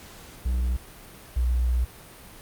triangle / sine tone pair in turn, 61.74 / 61.17 Hz, B1 / B1, 0 / -16 cents, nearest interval unison, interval 16 cents, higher first, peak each -20 dBFS, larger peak neither, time 0.45-0.77 / 1.36-1.85 s, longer second, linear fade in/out 10 ms, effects pink hiss -46 dBFS RMS until 2.41 s + Opus 48 kbps

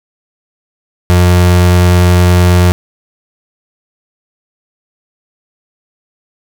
35% pulse tone, 89 Hz, F2, 33 cents sharp, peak -3 dBFS, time 1.1-2.72 s, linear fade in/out 0 ms, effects none

